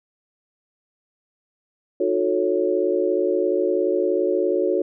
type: chord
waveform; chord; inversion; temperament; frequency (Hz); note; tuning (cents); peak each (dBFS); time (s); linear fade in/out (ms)
sine; D# half-diminished seventh; none; equal with one note detuned; 311.1 / 363 / 440 / 554.4; D#4 / F#4 / A4 / C#5; 0 / -33 / 0 / 0; -27 / -21 / -24 / -24; 2-4.82; 5
effects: none